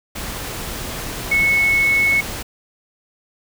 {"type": "tone in noise", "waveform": "sine", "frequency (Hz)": 2200, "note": "C#7", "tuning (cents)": -14, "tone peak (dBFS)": -13, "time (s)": [1.31, 2.21], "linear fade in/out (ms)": 10, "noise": "pink", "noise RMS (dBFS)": -28, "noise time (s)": [0.15, 2.43], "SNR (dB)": 12, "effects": []}